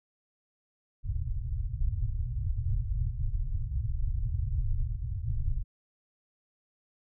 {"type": "low-pass noise", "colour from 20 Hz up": "pink", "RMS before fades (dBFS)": -30, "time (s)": [1.03, 5.64], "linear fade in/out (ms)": 50, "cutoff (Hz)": 130, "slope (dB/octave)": 96, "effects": []}